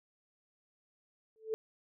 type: tone with exponential growth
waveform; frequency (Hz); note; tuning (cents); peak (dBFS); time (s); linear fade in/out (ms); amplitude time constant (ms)
sine; 440; A4; 0; -28; 1.36-1.54; 0; 37
effects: none